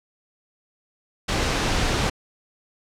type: noise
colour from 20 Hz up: pink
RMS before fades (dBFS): -22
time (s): 1.28-2.1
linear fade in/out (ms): 10
effects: low-pass 6000 Hz 12 dB/octave